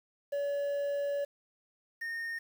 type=tone pair in turn; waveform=triangle; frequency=569 / 1837.5 Hz; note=C#5 / A#6; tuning=+45 / -25 cents; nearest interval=octave + minor sixth; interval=2030 cents; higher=second; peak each=-28 / -33 dBFS; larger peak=first; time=0.32-1.25 / 2.01-2.39 s; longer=first; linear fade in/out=10 ms; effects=9-bit